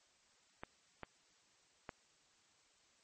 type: clicks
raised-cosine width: 0.5 ms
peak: -29 dBFS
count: 3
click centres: 0.635 / 1.033 / 1.892 s
effects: white hiss -71 dBFS RMS until 3.03 s + MP3 32 kbps